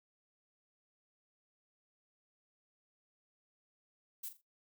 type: noise with echo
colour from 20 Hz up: violet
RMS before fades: -42 dBFS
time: 4.23-4.29 s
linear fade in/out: 10 ms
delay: 42 ms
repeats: 3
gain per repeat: -11 dB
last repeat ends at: 4.416 s
effects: noise-tail reverb RT60 0.2 s tail -24 dB re dry